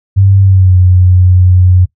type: tone with pitch glide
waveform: sine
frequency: 97.6 to 91.06 Hz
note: G2 to F#2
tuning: -7 to -27 cents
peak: -3 dBFS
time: 0.16-1.86 s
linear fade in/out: 20 ms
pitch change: -120 cents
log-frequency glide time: 0.41-0.76 s
effects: noise-tail reverb RT60 0.1 s tail -18 dB re dry